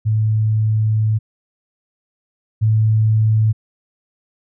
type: tone pair in turn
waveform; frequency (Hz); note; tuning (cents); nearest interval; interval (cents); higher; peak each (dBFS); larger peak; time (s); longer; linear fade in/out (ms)
sine; 108.8 / 109.37; A2 / A2; -19 / -10; unison; 9; second; -13 / -11; second; 0.05-1.19 / 2.61-3.53; first; 20
effects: none